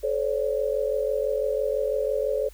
sine tone cluster, 431.9 / 526 / 572 Hz, A4 / C5 / D5, -32 / +9 / -46 cents, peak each -27 dBFS, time 0.03-2.49 s, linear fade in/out 10 ms, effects added 50 Hz sine -45 dBFS peak until 2.53 s + white hiss -55 dBFS RMS until 2.53 s

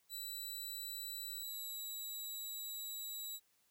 10% pulse tone with pitch glide, 3963 to 3897 Hz, B7 to B7, +5 to -24 cents, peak -36 dBFS, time 0.09-3.4 s, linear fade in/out 50 ms, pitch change -29 cents, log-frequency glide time 1.25-1.77 s, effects white hiss -75 dBFS RMS until 3.7 s

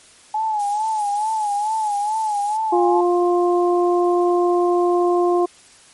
sine tone with vibrato, 847 Hz, G#5, 34 cents sharp, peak -18 dBFS, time 0.34-3.01 s, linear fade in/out 5 ms, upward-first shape sine, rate 2.3 Hz, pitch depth 75 cents each way
violet noise, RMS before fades -32 dBFS, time 0.59-2.57 s, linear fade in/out 5 ms
harmonic tone, 352.1 Hz, F4, 14 cents sharp, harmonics 1 / 2 / 3, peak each -15 / -21 / -25 dBFS, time 2.72-5.46 s, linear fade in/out 10 ms
effects white hiss -48 dBFS RMS until 5.93 s + MP3 48 kbps

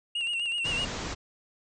triangle tone with vibrato, 2794 Hz, F7, in tune, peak -26 dBFS, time 0.15-0.85 s, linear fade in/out 5 ms, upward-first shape sine, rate 7.9 Hz, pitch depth 59 cents each way
click train, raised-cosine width 0.2 ms, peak -31 dBFS, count 10, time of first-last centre 0.21-0.769 s, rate 16.1 Hz
pink low-pass noise, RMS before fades -35 dBFS, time 0.64-1.15 s, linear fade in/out 20 ms, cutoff 7600 Hz, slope 96 dB/octave
effects resampled to 22050 Hz

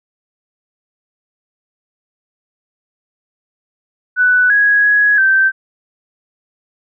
sine tone with pitch steps, 1490 / 1661 / 1671 / 1556 Hz, F#6 / G#6 / G#6 / G6, +12 / 0 / +10 / -13 cents, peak -8 dBFS, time 4.16-5.52 s, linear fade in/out 50 ms, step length 340 ms, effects none

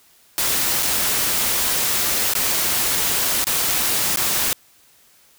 white noise with dropouts, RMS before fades -20 dBFS, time 0.38-4.53 s, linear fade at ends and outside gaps 0 ms, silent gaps 0.825-0.829 / 2.336-2.352 / 3.442-3.469 / 4.159-4.172 s, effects white hiss -54 dBFS RMS until 5.38 s

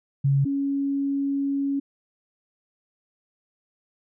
sine tone pair in turn, 138.59 / 278.1 Hz, C#3 / C#4, 0 / +6 cents, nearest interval octave, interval 1206 cents, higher second, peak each -17 / -22 dBFS, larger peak first, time 0.24-0.45 / 0.45-1.8 s, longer second, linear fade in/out 10 ms, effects none

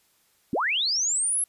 sine linear sweep, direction up, 170 to 11210 Hz, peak -22 dBFS, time 0.53-1.44 s, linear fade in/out 2 ms, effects white hiss -65 dBFS RMS until 1.48 s + resampled to 32000 Hz

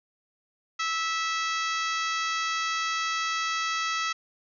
harmonic tone with a mistuned harmonic, 654 Hz, E5, 14 cents flat, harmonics 2 / 3 / 4 / 5 / 6 / 7 / 8 / 9 / 10, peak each -29 / -33 / -35 / -37 / -39 / -40 / -41 / -42 / -43 dBFS, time 0.79-4.13 s, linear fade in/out 10 ms, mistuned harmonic 8, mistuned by +16 cents, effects none

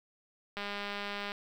click train, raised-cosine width 0.3 ms, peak -22 dBFS, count 153, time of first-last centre 0.57-1.319 s, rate 203 Hz, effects 9-bit

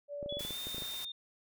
sine tone, 577 Hz, D5, 31 cents flat, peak -38 dBFS, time 0.08-0.42 s, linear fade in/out 50 ms
clicks, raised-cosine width 2 ms, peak -31 dBFS, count 11, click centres 0.228 / 0.261 / 0.325 / 0.37 / 0.408 / 0.45 / 0.507 / 0.67 / 0.746 / 0.782 / 0.822 s
sine tone with pitch glide, 3400 to 3644 Hz, G#7 to A#7, +40 to -40 cents, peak -39 dBFS, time 0.29-1.12 s, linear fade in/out 5 ms, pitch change +120 cents, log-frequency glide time 0.4-0.58 s
white noise, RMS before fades -45 dBFS, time 0.39-1.05 s, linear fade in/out 5 ms
effects none

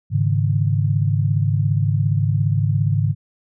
sine chord, Ab suspended fourth, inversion none, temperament just, 103.83 / 138.43 / 155.74 Hz, Ab2 / Db3 / Eb3, 0 / -2 / +2 cents, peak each -18 / -20 / -22 dBFS, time 0.1-3.15 s, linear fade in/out 50 ms, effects none

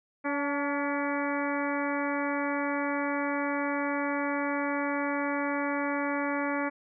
harmonic tone with a mistuned harmonic, 284.4 Hz, C#4, 45 cents sharp, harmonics 1 / 2 / 3 / 4 / 5 / 6 / 7 / 8, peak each -31 / -34 / -36 / -37 / -38 / -39 / -39 / -40 dBFS, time 0.24-6.7 s, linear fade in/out 20 ms, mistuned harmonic 3, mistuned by +39 cents, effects none

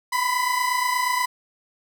30% pulse tone pair together, 987.8 / 1016.2 Hz, B5 / B5, 0 / +49 cents, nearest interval unison, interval 49 cents, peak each -20 / -22 dBFS, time 0.12-1.26 s, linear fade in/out 10 ms, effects none

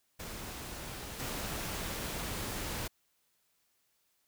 pink noise with level steps, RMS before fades -43 / -38 dBFS, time 0.19-2.88 s, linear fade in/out 10 ms, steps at 1.19 s, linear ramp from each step 5 ms, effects white hiss -75 dBFS RMS until 4.27 s

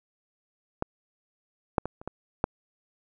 clicks, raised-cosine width 1 ms, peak -13 / -7 / -17 / -29 / -19 / -8 dBFS, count 6, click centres 0.824 / 1.782 / 1.856 / 2.015 / 2.076 / 2.441 s, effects none

